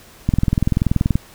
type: click train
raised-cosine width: 5 ms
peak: -3 dBFS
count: 19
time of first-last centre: 0.29-1.155 s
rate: 20.8 Hz
effects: pink hiss -45 dBFS RMS until 1.34 s